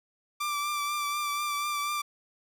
sawtooth tone with vibrato, 1174.7 Hz, D6, in tune, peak -25 dBFS, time 0.4-2.02 s, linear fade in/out 10 ms, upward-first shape triangle, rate 4.1 Hz, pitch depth 30 cents each way, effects none

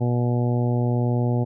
harmonic tone, 121.4 Hz, B2, 29 cents flat, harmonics 1 / 2 / 3 / 4 / 5 / 6 / 7, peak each -20 / -26 / -30 / -32 / -34 / -36 / -37 dBFS, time 0-1.45 s, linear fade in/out 20 ms, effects none

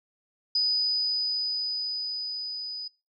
sine tone with level ramp, 4978 Hz, D#8, in tune, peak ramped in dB -21 to -33 dBFS, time 0.55-2.88 s, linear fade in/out 5 ms, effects noise-tail reverb RT60 0.3 s tail -25 dB re dry

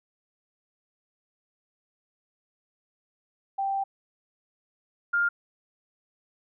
sine tone pair in turn, 784 / 1405 Hz, G5 / F6, 0 / +10 cents, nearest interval minor seventh, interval 1010 cents, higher second, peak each -25 / -21 dBFS, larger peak second, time 3.58-3.84 / 5.13-5.29 s, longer first, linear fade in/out 10 ms, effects none

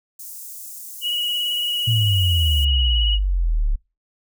white high-pass noise, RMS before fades -36 dBFS, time 0.19-2.65 s, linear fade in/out 5 ms, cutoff 6700 Hz, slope 24 dB/octave
sine tone with vibrato, 2910 Hz, F#7, 29 cents flat, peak -20 dBFS, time 1.01-3.19 s, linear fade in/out 50 ms, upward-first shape sine, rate 18 Hz, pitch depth 26 cents each way
sine exponential sweep, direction down, 118 to 34.31 Hz, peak -16 dBFS, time 1.87-3.76 s, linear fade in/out 10 ms
effects noise-tail reverb RT60 0.3 s tail -26 dB re dry

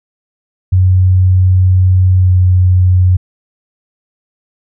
sine tone with pitch glide, 92.5 to 91.38 Hz, F#2 to F#2, 0 to -21 cents, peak -5 dBFS, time 0.72-3.17 s, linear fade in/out 10 ms, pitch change -21 cents, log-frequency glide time 2.19-2.31 s, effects none

